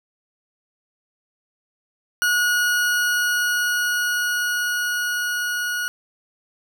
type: tone with level ramp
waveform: 40% pulse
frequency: 1453 Hz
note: F#6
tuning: 32 cents flat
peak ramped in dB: -16 to -22 dBFS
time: 2.22-5.88 s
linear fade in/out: 0 ms
effects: none